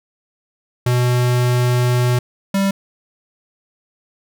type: tone pair in turn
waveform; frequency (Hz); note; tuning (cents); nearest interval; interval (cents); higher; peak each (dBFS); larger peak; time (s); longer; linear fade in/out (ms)
square; 123.47 / 196; B2 / G3; 0 / 0; minor sixth; 800; second; -14 / -15; first; 0.86-2.19 / 2.54-2.71; first; 5
effects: none